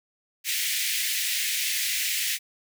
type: high-pass noise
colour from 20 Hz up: pink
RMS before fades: -27 dBFS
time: 0.44-2.39 s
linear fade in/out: 50 ms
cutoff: 1900 Hz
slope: 48 dB/octave
effects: none